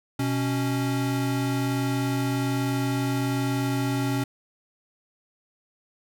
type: tone pair together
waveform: square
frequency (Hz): 124.6 / 277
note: B2 / C#4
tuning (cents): +16 / -1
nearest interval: octave + major second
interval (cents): 1383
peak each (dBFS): -27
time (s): 0.19-4.24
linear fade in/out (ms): 5
effects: none